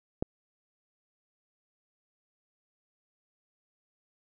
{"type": "click", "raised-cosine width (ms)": 2, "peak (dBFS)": -15, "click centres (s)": 0.225, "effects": []}